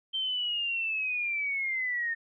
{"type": "linear sweep", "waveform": "sine", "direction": "down", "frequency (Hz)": [3136, 1819], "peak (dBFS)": -28, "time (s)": [0.13, 2.15], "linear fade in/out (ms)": 20, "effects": []}